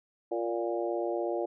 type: harmonic tone with a mistuned harmonic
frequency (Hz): 116.54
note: A#2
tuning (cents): 0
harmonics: 3 / 4 / 5 / 6 / 7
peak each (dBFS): -32 / -36 / -34 / -38 / -41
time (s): 0.31-1.46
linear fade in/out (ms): 10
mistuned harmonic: 6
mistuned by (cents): +20
effects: none